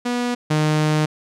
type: tone pair in turn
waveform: sawtooth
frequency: 243.5 / 153.4 Hz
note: B3 / D#3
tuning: -24 / -24 cents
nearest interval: minor sixth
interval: 800 cents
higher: first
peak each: -16 / -12 dBFS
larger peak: second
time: 0.05-0.35 / 0.5-1.06 s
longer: second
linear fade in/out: 10 ms
effects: low-pass 8000 Hz 12 dB/octave